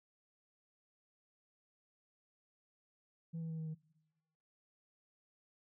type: tone with pitch steps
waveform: sine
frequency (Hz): 164.81 / 162.82 / 160.86 / 158.92 / 157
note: E3 / E3 / E3 / D#3 / D#3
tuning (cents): 0 / -21 / -42 / +37 / +16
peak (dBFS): -37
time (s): 3.33-3.75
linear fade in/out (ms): 20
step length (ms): 84
effects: noise-tail reverb RT60 1.0 s tail -22 dB re dry + tanh soft clip ceiling -38 dBFS